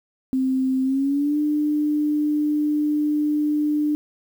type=tone with pitch glide; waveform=sine; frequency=261.6 to 298.8 Hz; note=C4 to D4; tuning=0 to +30 cents; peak=-18 dBFS; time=0.33-3.95 s; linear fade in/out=0 ms; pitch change=+230 cents; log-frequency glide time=0.83-1.38 s; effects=8-bit